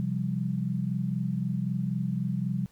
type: chord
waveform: sine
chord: C suspended fourth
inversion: none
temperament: equal with one note detuned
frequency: 130.81 / 172.11 / 196 Hz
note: C3 / F3 / G3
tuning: 0 / -25 / 0 cents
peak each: -31 dBFS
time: 0-2.66 s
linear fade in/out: 0 ms
effects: pink hiss -64 dBFS RMS until 2.71 s